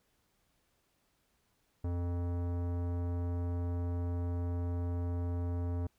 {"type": "tone with tanh clipping", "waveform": "sine", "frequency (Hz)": 87.31, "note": "F2", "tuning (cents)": 0, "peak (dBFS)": -34, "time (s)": [1.84, 5.87], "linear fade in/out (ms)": 5, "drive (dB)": 18, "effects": ["pink hiss -75 dBFS RMS until 5.98 s"]}